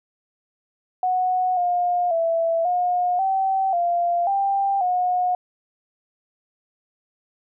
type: tone with pitch steps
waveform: sine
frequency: 736 / 710 / 663 / 717 / 770 / 694 / 790 / 724 Hz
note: F#5 / F5 / E5 / F5 / G5 / F5 / G5 / F#5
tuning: -9 / +28 / +10 / +45 / -31 / -11 / +13 / -38 cents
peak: -18 dBFS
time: 1.03-5.35 s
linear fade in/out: 2 ms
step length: 540 ms
effects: none